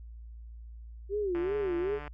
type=tone with vibrato; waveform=sine; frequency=379.5 Hz; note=F#4; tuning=44 cents sharp; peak=-28 dBFS; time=1.09-2 s; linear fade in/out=50 ms; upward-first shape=sine; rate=2.6 Hz; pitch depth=180 cents each way
type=click train; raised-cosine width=0.5 ms; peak=-28 dBFS; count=108; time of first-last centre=1.35-2.078 s; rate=147 Hz
effects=added 57 Hz sine -43 dBFS peak until 2.13 s